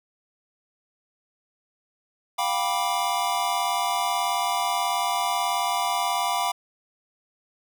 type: chord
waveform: square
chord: G dominant seventh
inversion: third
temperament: just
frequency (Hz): 705.6 / 784 / 980 / 1176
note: F5 / G5 / B5 / D6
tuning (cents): +18 / 0 / -14 / +2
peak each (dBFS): -29 / -30 / -28 / -31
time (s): 2.38-6.52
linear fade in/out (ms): 10
effects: none